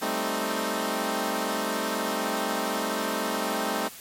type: chord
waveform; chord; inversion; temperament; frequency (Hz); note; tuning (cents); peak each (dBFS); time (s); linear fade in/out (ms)
10% pulse; A half-diminished seventh; third; equal; 196 / 220 / 261.6 / 311.1; G3 / A3 / C4 / Eb4; 0 / 0 / 0 / 0; -25 / -22 / -24 / -24; 0.01-3.89; 20
effects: white hiss -44 dBFS RMS until 4 s + MP3 64 kbps